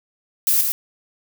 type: noise with echo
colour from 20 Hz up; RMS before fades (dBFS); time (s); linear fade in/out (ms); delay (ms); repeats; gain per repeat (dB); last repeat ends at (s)
violet; -17; 0.47-0.61; 0; 110; 1; -4; 0.72
effects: none